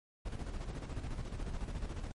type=noise with tremolo; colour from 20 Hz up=brown; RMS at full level=-38 dBFS; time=0.25-2.12 s; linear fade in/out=10 ms; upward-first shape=square; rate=14 Hz; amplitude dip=50%; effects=MP3 48 kbps